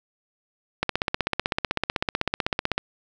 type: click train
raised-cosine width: 0.3 ms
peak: -6 dBFS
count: 32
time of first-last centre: 0.83-2.78 s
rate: 15.9 Hz
effects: none